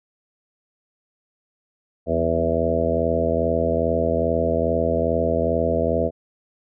harmonic tone with a mistuned harmonic, 82.41 Hz, E2, in tune, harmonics 1 / 2 / 3 / 4 / 5 / 6 / 7 / 8, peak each -27 / -30 / -27 / -30 / -28 / -24 / -26 / -24 dBFS, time 2.06-6.11 s, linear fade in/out 50 ms, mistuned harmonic 2, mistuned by +41 cents, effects none

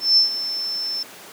sine tone with ADSR envelope, 5310 Hz, E8, 12 cents sharp, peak -10 dBFS, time 0-1.03 s, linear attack 170 ms, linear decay 120 ms, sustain -13 dB, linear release 4 ms, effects pink hiss -40 dBFS RMS until 1.32 s + high-pass 300 Hz 12 dB/octave

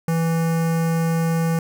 square tone with notch filter, 164.81 Hz, E3, in tune, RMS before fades -20 dBFS, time 0.08-1.59 s, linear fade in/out 2 ms, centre 3600 Hz, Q 0.95, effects none

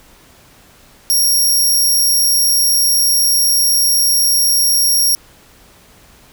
15% pulse tone, 5588 Hz, F8, in tune, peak -5 dBFS, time 1.1-5.15 s, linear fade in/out 0 ms, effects pink hiss -46 dBFS RMS until 6.32 s

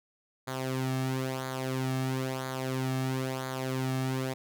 sawtooth tone with flanger, 130.8 Hz, C3, in tune, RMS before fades -32 dBFS, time 0.47-4.34 s, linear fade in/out 10 ms, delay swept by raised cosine 0.36 to 2.06 ms, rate 1 Hz, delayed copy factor -0.65, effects none

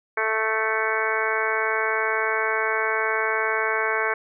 harmonic tone with a mistuned harmonic, 219.8 Hz, A3, 2 cents flat, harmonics 2 / 3 / 4 / 5 / 6 / 7 / 8 / 9 / 10, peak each -28 / -32 / -31 / -29 / -32 / -27 / -31 / -33 / -29 dBFS, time 0.17-4.14 s, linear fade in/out 5 ms, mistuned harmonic 10, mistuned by +18 cents, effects none

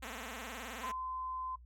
5% pulse tone with vibrato, 240.2 Hz, B3, 48 cents flat, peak -31 dBFS, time 0.02-0.92 s, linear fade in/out 10 ms, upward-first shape sine, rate 19 Hz, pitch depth 190 cents each way
sine tone, 1029 Hz, C6, 29 cents flat, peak -38 dBFS, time 0.83-1.56 s, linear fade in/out 10 ms
effects noise-tail reverb RT60 0.1 s tail -19 dB re dry + added 60 Hz sine -53 dBFS peak until 1.65 s

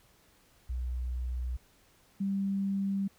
sine tone pair in turn, 62 / 196.38 Hz, B1 / G3, +7 / +3 cents, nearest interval octave + minor sixth, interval 1996 cents, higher second, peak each -31 / -28 dBFS, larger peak second, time 0.69-1.57 / 2.2-3.08 s, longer neither, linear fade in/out 10 ms, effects pink hiss -64 dBFS RMS until 3.18 s

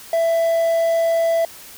triangle tone with quantisation, 664 Hz, E5, 12 cents sharp, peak -13 dBFS, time 0.13-1.45 s, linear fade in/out 2 ms, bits 7, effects white hiss -40 dBFS RMS until 1.77 s

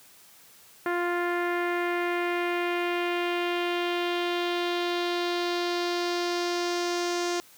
sawtooth tone with low-pass filter sweep, 349.8 Hz, F4, 3 cents sharp, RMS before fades -28 dBFS, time 0.86-7.4 s, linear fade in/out 0 ms, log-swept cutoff 1700 to 6200 Hz, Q 2.3, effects white hiss -54 dBFS RMS until 7.57 s + high-pass 80 Hz 12 dB/octave

